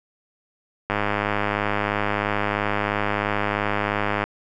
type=click train; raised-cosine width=0.5 ms; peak=-7 dBFS; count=345; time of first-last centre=0.9-4.24 s; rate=103 Hz; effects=none